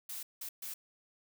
blue noise bursts at uneven times, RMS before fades -42 dBFS, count 3, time 0.09-0.23 / 0.41-0.49 / 0.62-0.74 s, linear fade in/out 5 ms, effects none

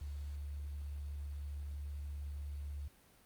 sine tone with quantisation, 72.1 Hz, D2, 31 cents flat, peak -40 dBFS, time 0.01-2.88 s, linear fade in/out 5 ms, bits 11, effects pink hiss -65 dBFS RMS until 3.25 s + Opus 48 kbps

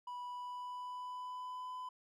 triangle tone with pitch glide, 983 to 1006.6 Hz, B5 to B5, -8 to +33 cents, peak -40 dBFS, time 0.07-1.89 s, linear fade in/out 5 ms, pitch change +41 cents, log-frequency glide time 0.23-1.74 s, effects none

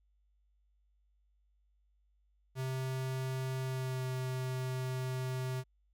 square tone with pitch glide, 130.81 to 129.08 Hz, C3 to C3, 0 to -23 cents, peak -35 dBFS, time 2.55-5.64 s, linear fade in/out 50 ms, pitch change -23 cents, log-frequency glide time 3.63-4.07 s, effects added 50 Hz sine -69 dBFS peak until 5.93 s

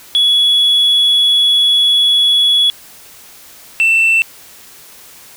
sine tone pair in turn, 3380 / 2676 Hz, G#7 / E7, +30 / +25 cents, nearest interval major third, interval 405 cents, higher first, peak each -6 dBFS, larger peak neither, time 0.15-2.7 / 3.8-4.22 s, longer first, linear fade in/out 0 ms, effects tanh soft clip ceiling -6 dBFS + white hiss -39 dBFS RMS until 5.36 s

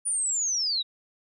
sine linear sweep, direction down, 9560 to 3729 Hz, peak -24 dBFS, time 0.05-0.83 s, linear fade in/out 20 ms, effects none

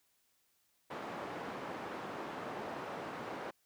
white band-pass noise, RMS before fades -43 dBFS, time 0.9-3.51 s, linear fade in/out 10 ms, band 180 to 1000 Hz, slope 12 dB/octave, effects white hiss -75 dBFS RMS until 3.65 s

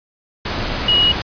sine tone in noise, 2900 Hz, F#7, 35 cents flat, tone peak -11 dBFS, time 0.88-1.12 s, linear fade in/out 5 ms, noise pink, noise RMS -22 dBFS, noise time 0.45-1.22 s, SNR +8 dB, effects resampled to 11025 Hz

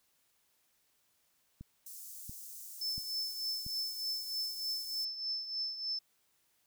click train, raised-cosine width 5 ms, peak -34 dBFS, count 4, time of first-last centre 1.61-3.665 s, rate 1.46 Hz
white high-pass noise, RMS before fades -48 dBFS, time 1.86-5.05 s, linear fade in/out 5 ms, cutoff 6000 Hz, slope 24 dB/octave
sine tone with tremolo, 5274 Hz, E8, in tune, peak -32 dBFS, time 2.81-5.99 s, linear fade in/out 5 ms, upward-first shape triangle, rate 3.3 Hz, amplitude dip 70%
effects white hiss -74 dBFS RMS until 6.66 s

